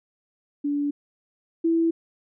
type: tone pair in turn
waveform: sine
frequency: 288.4 / 330.5 Hz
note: D4 / E4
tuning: -31 / +5 cents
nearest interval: major second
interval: 236 cents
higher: second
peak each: -22 / -18 dBFS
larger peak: second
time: 0.64-0.91 / 1.64-1.91 s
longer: neither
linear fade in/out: 10 ms
effects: none